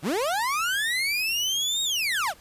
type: linear two-way sweep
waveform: 30% pulse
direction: up then down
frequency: 116.54 to 3770 to 527 Hz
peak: -21 dBFS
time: 0.02-2.34 s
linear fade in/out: 50 ms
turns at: 1.83 s
effects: pink hiss -53 dBFS RMS until 2.4 s + resampled to 32000 Hz